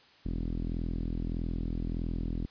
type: tone with low-pass filter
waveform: sawtooth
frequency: 41.62 Hz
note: E1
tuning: 17 cents sharp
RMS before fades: -33 dBFS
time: 0.25-2.46 s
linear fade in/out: 10 ms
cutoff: 270 Hz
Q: 2.3
effects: white hiss -59 dBFS RMS until 2.5 s + resampled to 11025 Hz